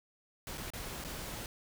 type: noise with dropouts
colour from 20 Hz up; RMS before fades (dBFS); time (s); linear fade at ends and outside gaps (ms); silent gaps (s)
pink; -42; 0.47-1.46; 1; 0.575-0.579 / 0.703-0.735 / 1.041-1.047
effects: none